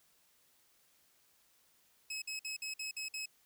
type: tone bursts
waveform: 20% pulse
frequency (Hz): 2569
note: E7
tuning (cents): -45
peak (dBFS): -34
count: 7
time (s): 2.1-3.258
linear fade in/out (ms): 5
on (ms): 120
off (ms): 53
effects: white hiss -70 dBFS RMS until 3.45 s